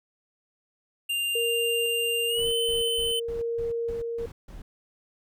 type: tone with pitch glide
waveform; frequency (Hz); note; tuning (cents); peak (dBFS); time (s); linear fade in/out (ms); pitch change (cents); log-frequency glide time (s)
square; 2794 to 3047; F7 to G7; 0 to -50; -26; 1.09-3.2; 10; +150; 2.27-2.47
type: tone with tremolo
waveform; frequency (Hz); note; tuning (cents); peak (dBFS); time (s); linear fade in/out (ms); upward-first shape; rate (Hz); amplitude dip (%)
sine; 465.1; A#4; -4; -26; 1.35-4.26; 5; square; 0.98; 25
type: noise bursts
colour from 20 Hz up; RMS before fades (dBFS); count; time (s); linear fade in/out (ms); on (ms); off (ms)
brown; -41; 8; 2.38-4.62; 5; 140; 160
effects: none